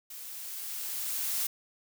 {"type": "noise with level ramp", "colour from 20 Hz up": "blue", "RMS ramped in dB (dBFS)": [-44, -30], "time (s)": [0.1, 1.47], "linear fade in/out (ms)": 5, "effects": []}